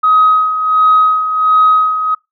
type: tone with tremolo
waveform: sine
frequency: 1263 Hz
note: D#6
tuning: 26 cents sharp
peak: -4 dBFS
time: 0.03-2.15 s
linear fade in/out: 10 ms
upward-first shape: sine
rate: 1.4 Hz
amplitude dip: 65%
effects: noise-tail reverb RT60 0.2 s tail -25 dB re dry + tanh soft clip ceiling -1 dBFS